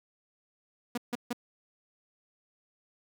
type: tone bursts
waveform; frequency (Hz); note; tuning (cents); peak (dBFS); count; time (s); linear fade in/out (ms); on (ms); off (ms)
sawtooth; 241.8; B3; -36; -26; 3; 0.95-1.331; 5; 27; 150
effects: none